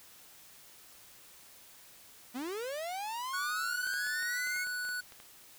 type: linear sweep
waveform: 45% pulse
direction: up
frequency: 232.2 to 2207 Hz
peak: -36 dBFS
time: 2.34-4.65 s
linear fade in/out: 20 ms
type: tone with pitch glide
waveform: square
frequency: 1468 to 1478.2 Hz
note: F#6 to F#6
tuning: -14 to -2 cents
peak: -35 dBFS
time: 3.33-5.01 s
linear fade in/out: 10 ms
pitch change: +12 cents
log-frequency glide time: 3.54-3.87 s
type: clicks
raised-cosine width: 0.3 ms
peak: -35 dBFS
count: 11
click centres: 3.87 / 3.938 / 4.068 / 4.226 / 4.472 / 4.562 / 4.67 / 4.851 / 4.89 / 5.122 / 5.201 s
effects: white hiss -56 dBFS RMS until 5.58 s